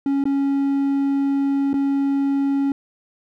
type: tone with dropouts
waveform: triangle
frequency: 277.2 Hz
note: C#4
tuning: in tune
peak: -15 dBFS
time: 0.06-2.72 s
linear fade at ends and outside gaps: 2 ms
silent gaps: 0.24-0.254 / 1.732-1.74 s
effects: none